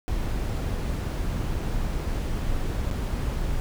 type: noise with dropouts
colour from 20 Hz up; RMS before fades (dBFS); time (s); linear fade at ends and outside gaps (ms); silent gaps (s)
brown; -27; 0.08-3.6; 0; 2.904-2.912
effects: none

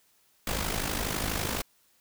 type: noise with amplitude modulation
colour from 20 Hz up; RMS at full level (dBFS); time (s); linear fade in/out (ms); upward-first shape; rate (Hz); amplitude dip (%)
pink; -28; 0.47-1.62; 2; sine; 52.1; 65
effects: white hiss -66 dBFS RMS until 2 s

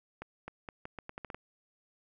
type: accelerating click train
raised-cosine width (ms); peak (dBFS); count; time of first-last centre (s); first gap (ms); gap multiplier
0.5; -26; 10; 0.22-1.346; 260; 0.8
effects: none

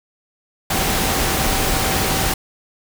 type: tone in noise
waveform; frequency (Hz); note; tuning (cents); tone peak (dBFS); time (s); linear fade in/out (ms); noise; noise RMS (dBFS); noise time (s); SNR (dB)
sine; 771; G5; -29; -28; 0.7-2.34; 5; pink; -19; 0.7-2.34; -12
effects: none

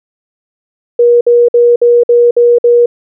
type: tone bursts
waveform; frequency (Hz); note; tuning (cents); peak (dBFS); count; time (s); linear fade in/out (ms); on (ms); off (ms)
sine; 478; A#4; +43; -3; 7; 0.99-2.86; 5; 220; 55
effects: none

